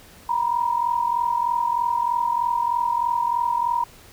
sine tone pair together, 944.6 / 987.8 Hz, A#5 / B5, +23 / 0 cents, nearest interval minor second, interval 77 cents, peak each -21 / -24 dBFS, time 0.29-3.84 s, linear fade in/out 5 ms, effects pink hiss -48 dBFS RMS until 4.12 s

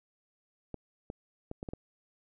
clicks, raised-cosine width 2 ms, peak -25 dBFS, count 6, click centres 0.743 / 1.101 / 1.514 / 1.629 / 1.688 / 1.735 s, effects none

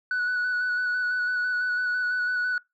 sine tone with vibrato, 1480 Hz, F#6, in tune, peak -21 dBFS, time 0.11-2.58 s, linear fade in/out 2 ms, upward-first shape square, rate 6 Hz, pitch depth 16 cents each way, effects noise-tail reverb RT60 0.2 s tail -24 dB re dry + tanh soft clip ceiling -22 dBFS

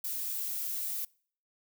violet noise, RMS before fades -35 dBFS, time 0.04-1.05 s, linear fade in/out 5 ms, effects noise-tail reverb RT60 0.5 s tail -25 dB re dry

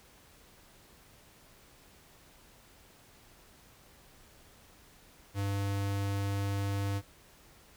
square tone, 99.6 Hz, G2, 28 cents sharp, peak -31 dBFS, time 5.34-7.02 s, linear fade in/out 50 ms, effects pink hiss -59 dBFS RMS until 7.76 s

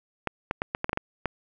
clicks, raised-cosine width 0.5 ms, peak -11 dBFS, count 9, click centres 0.273 / 0.511 / 0.619 / 0.749 / 0.844 / 0.894 / 0.931 / 0.974 / 1.257 s, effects none

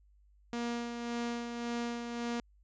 sawtooth tone with tremolo, 236.9 Hz, A#3, 28 cents sharp, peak -29 dBFS, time 0.53-2.4 s, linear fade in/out 0 ms, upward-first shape sine, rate 1.8 Hz, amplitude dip 45%, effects added 50 Hz sine -61 dBFS peak until 2.63 s + resampled to 16000 Hz

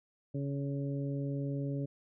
harmonic tone, 140 Hz, C#3, 18 cents sharp, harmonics 1 / 2 / 3 / 4, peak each -34 / -38 / -44 / -45 dBFS, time 0.34-1.86 s, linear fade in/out 10 ms, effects none

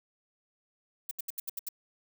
violet noise bursts, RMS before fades -35 dBFS, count 7, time 1.09-1.688 s, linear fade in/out 5 ms, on 22 ms, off 74 ms, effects none

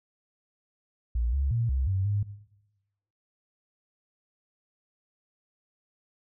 sine tone with pitch steps, 58.6 / 68.8 / 116.6 / 65.6 / 95.5 / 102.3 Hz, A#1 / C#2 / A#2 / C2 / G2 / G#2, +10 / -12 / +1 / +5 / -45 / -26 cents, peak -24 dBFS, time 1.15-2.23 s, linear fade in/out 5 ms, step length 180 ms, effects noise-tail reverb RT60 1.0 s tail -18 dB re dry

